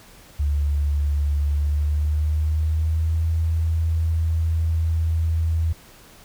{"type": "tone with pitch glide", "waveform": "sine", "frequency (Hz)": [72.5, 81.38], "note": ["D2", "E2"], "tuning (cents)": [-22, -22], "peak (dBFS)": -18, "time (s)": [0.39, 5.73], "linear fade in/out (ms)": 10, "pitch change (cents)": 200, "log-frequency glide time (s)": [1.49, 3.25], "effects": ["pink hiss -48 dBFS RMS until 6.24 s"]}